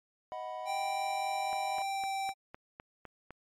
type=chord; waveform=triangle; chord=B major; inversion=first; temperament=equal with one note detuned; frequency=627.7 / 740 / 987.8 Hz; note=D#5 / F#5 / B5; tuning=+15 / 0 / 0 cents; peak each=-40 / -39 / -41 dBFS; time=0.32-1.82 s; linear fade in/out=0 ms
type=tone with pitch glide; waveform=square; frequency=784 to 779 Hz; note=G5 to G5; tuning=0 to -11 cents; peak=-33 dBFS; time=0.65-2.34 s; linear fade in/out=50 ms; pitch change=-11 cents; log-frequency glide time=1.9-2.08 s
type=click train; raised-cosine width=0.5 ms; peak=-30 dBFS; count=8; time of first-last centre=1.53-3.307 s; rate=3.94 Hz
effects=low-pass 10000 Hz 12 dB/octave + MP3 64 kbps